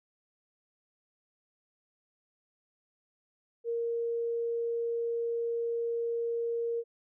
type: tone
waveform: sine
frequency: 466.2 Hz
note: A#4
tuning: in tune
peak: -29 dBFS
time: 3.64-6.84 s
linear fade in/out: 50 ms
effects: none